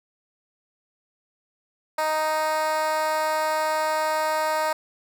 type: tone with high-pass filter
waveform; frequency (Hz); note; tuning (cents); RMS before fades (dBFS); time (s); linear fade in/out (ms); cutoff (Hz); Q
10% pulse; 311.1; D#4; 0; -24; 1.98-4.73; 5; 740; 6
effects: none